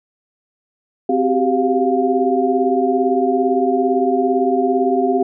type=tone cluster; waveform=sine; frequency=260.5 / 380.2 / 397.9 / 703 Hz; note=C4 / F#4 / G4 / F5; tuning=-7 / +47 / +26 / +11 cents; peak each=-19 dBFS; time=1.09-5.23 s; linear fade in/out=5 ms; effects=none